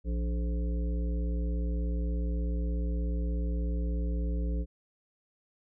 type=harmonic tone with a mistuned harmonic; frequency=58.27 Hz; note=A#1; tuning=in tune; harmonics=1 / 3 / 5 / 7 / 9; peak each=-28 / -38 / -42 / -45 / -47 dBFS; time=0.04-4.66 s; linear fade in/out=50 ms; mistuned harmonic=7; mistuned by=+82 cents; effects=none